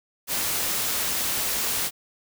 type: noise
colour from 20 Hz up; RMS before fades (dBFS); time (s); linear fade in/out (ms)
white; -26; 0.27-1.91; 50
effects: none